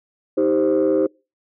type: chord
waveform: sine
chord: C minor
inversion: first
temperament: just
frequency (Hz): 314 / 392.4 / 523.3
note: Eb4 / G4 / C5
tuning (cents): +16 / +2 / 0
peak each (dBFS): -18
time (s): 0.37-1.07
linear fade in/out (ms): 10
effects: noise-tail reverb RT60 0.3 s tail -26 dB re dry + tanh soft clip ceiling -10 dBFS